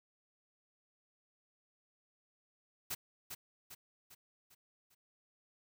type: noise with echo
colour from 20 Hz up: white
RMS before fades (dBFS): -39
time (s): 2.9-2.95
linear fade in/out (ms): 10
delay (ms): 400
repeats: 5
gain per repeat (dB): -6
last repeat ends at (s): 4.95
effects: none